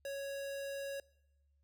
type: tone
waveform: square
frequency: 554.4 Hz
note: C#5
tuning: in tune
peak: -40 dBFS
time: 0.05-1 s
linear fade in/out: 2 ms
effects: noise-tail reverb RT60 1.0 s tail -23 dB re dry + added 71 Hz sine -70 dBFS peak until 1.63 s